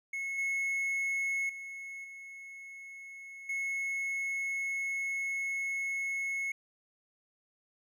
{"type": "tone with level steps", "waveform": "triangle", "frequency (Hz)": 2185, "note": "C#7", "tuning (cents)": -26, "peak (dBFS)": [-32, -28, -39, -43, -30], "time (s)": [0.13, 6.52], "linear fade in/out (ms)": 5, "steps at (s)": [0.38, 1.49, 2.04, 3.49], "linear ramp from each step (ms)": 5, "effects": []}